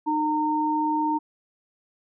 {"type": "tone pair together", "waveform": "sine", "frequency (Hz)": [306, 917], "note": ["D#4", "A#5"], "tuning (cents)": [-29, -29], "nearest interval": "octave + perfect fifth", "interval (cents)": 1900, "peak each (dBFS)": [-25, -23], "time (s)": [0.06, 1.19], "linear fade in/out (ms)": 20, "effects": []}